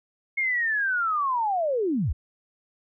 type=linear sweep; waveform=sine; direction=down; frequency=2172 to 46.48 Hz; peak=-22 dBFS; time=0.37-2.13 s; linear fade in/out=10 ms; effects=none